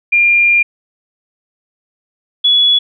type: tone pair in turn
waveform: sine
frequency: 2400 / 3394 Hz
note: D7 / G#7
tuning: +37 / +37 cents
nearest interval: tritone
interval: 600 cents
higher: second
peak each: -7 dBFS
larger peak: neither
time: 0.12-0.63 / 2.44-2.79 s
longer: first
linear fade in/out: 10 ms
effects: none